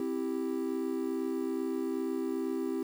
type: chord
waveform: triangle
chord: C major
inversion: none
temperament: equal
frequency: 261.6 / 329.6 / 392 Hz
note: C4 / E4 / G4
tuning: 0 / 0 / 0 cents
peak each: -33 dBFS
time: 0-2.83 s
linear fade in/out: 2 ms
effects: 9-bit